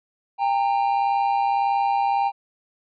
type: tone pair together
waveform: triangle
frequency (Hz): 798.3 / 920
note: G5 / A#5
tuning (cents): +31 / -23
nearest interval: major second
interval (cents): 246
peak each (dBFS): -18 / -22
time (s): 0.38-2.32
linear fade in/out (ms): 50
effects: resampled to 11025 Hz